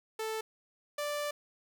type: tone pair in turn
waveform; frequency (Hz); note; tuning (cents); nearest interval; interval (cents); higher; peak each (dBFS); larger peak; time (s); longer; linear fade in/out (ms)
sawtooth; 440 / 587.3; A4 / D5; 0 / 0; perfect fourth; 500; second; -30 / -29; second; 0.19-0.41 / 0.98-1.31; second; 5
effects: none